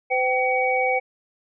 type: tone cluster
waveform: sine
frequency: 510 / 771 / 2258 Hz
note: C5 / G5 / C#7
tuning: -44 / -29 / +31 cents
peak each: -23 dBFS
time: 0.1-1 s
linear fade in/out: 20 ms
effects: none